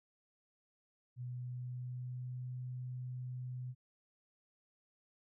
sine tone with pitch glide, 123.9 to 125.92 Hz, B2 to B2, +6 to +34 cents, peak -40 dBFS, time 1.16-3.75 s, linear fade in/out 50 ms, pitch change +28 cents, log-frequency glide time 1.27-2.54 s, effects none

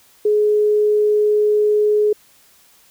sine tone, 420.9 Hz, G#4, 23 cents sharp, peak -12 dBFS, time 0.25-2.13 s, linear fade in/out 5 ms, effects white hiss -52 dBFS RMS until 2.9 s

